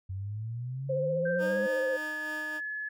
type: exponential sweep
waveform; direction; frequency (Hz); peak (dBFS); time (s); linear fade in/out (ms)
sine; up; 92.5 to 207.7; -33; 0.09-1.67; 10
type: tone with vibrato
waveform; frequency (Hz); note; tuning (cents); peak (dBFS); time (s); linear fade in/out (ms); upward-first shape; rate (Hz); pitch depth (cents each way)
sine; 523.3; C5; 0; -27; 0.89-1.97; 10; triangle; 15; 45
type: tone with pitch glide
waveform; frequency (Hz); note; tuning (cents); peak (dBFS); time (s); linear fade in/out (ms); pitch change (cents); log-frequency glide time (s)
sine; 1568 to 1709.9; G6 to A6; 0 to -50; -33; 1.25-2.89; 10; +150; 1.42-1.68
type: tone with tremolo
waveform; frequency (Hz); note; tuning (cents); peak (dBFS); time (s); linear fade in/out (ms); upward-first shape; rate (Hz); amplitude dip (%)
15% pulse; 307.2; D#4; -22; -32; 1.38-2.61; 50; sine; 3.4; 35
effects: none